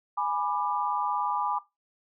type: chord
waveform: sine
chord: G# diminished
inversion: none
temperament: equal with one note detuned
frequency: 830.6 / 987.8 / 1187.6 Hz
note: G#5 / B5 / D6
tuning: 0 / 0 / +19 cents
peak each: -30 dBFS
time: 0.17-1.59 s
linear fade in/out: 10 ms
effects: noise-tail reverb RT60 0.2 s tail -17 dB re dry